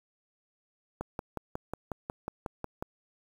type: click train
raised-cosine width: 1 ms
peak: -20 dBFS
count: 11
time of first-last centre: 1.01-2.825 s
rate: 5.51 Hz
effects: 8-bit